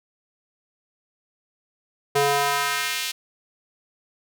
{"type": "tone with high-pass filter sweep", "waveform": "square", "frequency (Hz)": 141.9, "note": "C#3", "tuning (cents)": 41, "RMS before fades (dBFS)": -23, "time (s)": [2.15, 3.12], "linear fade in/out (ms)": 10, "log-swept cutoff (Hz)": [410, 3300], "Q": 1.2, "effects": []}